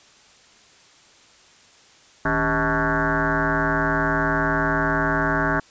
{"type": "tone with frequency modulation", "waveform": "sine", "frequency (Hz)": 880, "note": "A5", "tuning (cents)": 0, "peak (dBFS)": -18, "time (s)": [2.25, 5.6], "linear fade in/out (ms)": 5, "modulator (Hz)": 120, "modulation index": 6.7, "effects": ["white hiss -52 dBFS RMS until 5.7 s", "resampled to 16000 Hz"]}